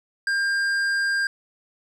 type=tone with tanh clipping; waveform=sine; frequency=1600 Hz; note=G6; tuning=35 cents sharp; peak=-22 dBFS; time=0.27-1.27 s; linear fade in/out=2 ms; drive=10 dB; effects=none